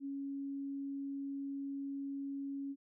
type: tone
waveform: sine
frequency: 277.2 Hz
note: C#4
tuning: in tune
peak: -38 dBFS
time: 0-2.76 s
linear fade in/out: 50 ms
effects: none